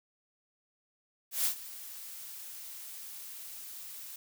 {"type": "noise with ADSR envelope", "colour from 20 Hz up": "blue", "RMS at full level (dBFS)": -28, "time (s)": [1.31, 4.16], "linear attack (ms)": 140, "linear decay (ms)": 95, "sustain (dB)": -17, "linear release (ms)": 3, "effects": []}